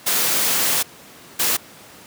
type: noise bursts at uneven times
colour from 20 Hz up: white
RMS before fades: -19 dBFS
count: 2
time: 0.06-0.83 / 1.39-1.57 s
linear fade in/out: 10 ms
effects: pink hiss -43 dBFS RMS until 2.06 s + high-pass 150 Hz 12 dB/octave